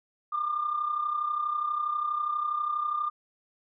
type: tone pair together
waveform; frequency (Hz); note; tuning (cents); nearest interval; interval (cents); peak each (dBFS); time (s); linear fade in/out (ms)
sine; 1174.7 / 1207; D6 / D6; 0 / +47; unison; 47; -33 / -27; 0.32-3.1; 10
effects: tanh soft clip ceiling -19 dBFS